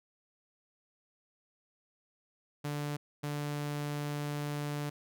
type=tone bursts at uneven times; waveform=sawtooth; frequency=146.5 Hz; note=D3; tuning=4 cents flat; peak=-30 dBFS; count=2; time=2.64-2.97 / 3.23-4.9 s; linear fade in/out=10 ms; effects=none